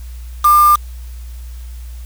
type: tone with quantisation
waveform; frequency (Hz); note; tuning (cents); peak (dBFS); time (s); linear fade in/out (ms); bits
sine; 1198; D6; +34; -6; 0.44-0.76; 10; 3
effects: added 60 Hz sine -27 dBFS peak until 2.05 s + white hiss -46 dBFS RMS until 2.05 s